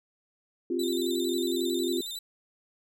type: chord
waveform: sine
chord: C suspended fourth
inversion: none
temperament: just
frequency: 261.6 / 348.8 / 392.4 Hz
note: C4 / F4 / G4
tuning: 0 / -2 / +2 cents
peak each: -32 / -28 / -34 dBFS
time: 0.7-2.01 s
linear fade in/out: 5 ms
type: tone with vibrato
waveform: sawtooth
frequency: 3786 Hz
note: A#7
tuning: 26 cents sharp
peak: -32 dBFS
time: 0.79-2.19 s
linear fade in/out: 5 ms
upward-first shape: square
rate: 11 Hz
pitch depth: 75 cents each way
effects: none